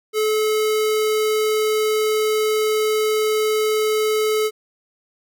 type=tone with notch filter; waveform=square; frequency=430.9 Hz; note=A4; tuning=36 cents flat; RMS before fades=-19 dBFS; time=0.13-4.51 s; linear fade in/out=50 ms; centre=870 Hz; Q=1.4; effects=none